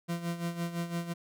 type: tone with tremolo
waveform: 40% pulse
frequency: 170.7 Hz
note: F3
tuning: 39 cents flat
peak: -29 dBFS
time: 0.08-1.14 s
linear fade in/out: 20 ms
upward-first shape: sine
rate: 5.9 Hz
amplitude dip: 70%
effects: none